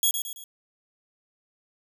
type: tone with echo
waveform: 5% pulse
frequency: 3334 Hz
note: G#7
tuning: 6 cents sharp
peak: -12 dBFS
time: 0.03-0.11 s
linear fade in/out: 2 ms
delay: 110 ms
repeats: 3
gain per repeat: -7 dB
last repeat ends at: 0.44 s
effects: none